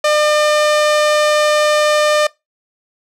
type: tone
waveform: sawtooth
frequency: 602 Hz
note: D5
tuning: 43 cents sharp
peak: -7 dBFS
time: 0.04-2.27 s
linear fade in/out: 5 ms
effects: noise-tail reverb RT60 0.2 s tail -22 dB re dry + low-pass 8000 Hz 12 dB/octave